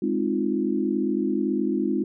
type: chord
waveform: sine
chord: F minor seventh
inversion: first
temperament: equal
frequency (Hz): 207.7 / 261.6 / 311.1 / 349.2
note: Ab3 / C4 / Eb4 / F4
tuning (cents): 0 / 0 / 0 / 0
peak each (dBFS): -27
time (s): 0.02-2.04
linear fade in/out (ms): 5
effects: none